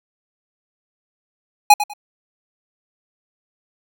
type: tone with echo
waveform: square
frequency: 830.6 Hz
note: G#5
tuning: in tune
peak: -5 dBFS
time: 1.7-1.74 s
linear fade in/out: 5 ms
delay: 98 ms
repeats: 2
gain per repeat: -13 dB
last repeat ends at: 1.936 s
effects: none